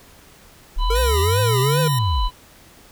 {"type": "linear two-way sweep", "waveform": "sine", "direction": "up then down", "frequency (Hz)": [30.59, 156.2, 30.59], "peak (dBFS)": -17, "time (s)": [0.76, 2.29], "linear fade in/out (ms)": 20, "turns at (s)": 1.86}
{"type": "harmonic tone", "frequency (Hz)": 998, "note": "B5", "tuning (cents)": 18, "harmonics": [1, 3, 4], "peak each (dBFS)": [-24, -32, -33], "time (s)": [0.78, 2.31], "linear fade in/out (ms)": 50}
{"type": "tone with vibrato", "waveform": "square", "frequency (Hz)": 447.7, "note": "A4", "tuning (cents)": 30, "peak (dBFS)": -21, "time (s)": [0.9, 1.88], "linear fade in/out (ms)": 5, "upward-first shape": "triangle", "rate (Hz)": 2.5, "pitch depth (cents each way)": 260}
{"type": "tone with pitch glide", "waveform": "5% pulse", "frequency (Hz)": [1868, 1856.2], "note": ["A#6", "A#6"], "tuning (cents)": [3, -8], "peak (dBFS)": -18, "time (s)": [0.95, 1.99], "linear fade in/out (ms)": 5, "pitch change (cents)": -11, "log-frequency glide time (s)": [1.31, 1.75]}
{"effects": ["pink hiss -48 dBFS RMS until 2.91 s"]}